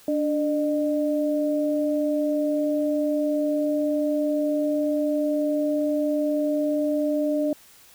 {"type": "tone pair together", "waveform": "sine", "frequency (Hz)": [293.7, 605.3], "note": ["D4", "D#5"], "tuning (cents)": [0, -48], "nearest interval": "octave + minor second", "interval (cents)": 1252, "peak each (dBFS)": [-23, -24], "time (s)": [0.08, 7.53], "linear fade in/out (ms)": 2, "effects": ["white hiss -52 dBFS RMS until 7.94 s"]}